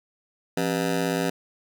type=ring-modulated tone; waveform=20% pulse; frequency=220 Hz; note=A3; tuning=in tune; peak=-15 dBFS; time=0.57-1.3 s; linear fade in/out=5 ms; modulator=48.7 Hz; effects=none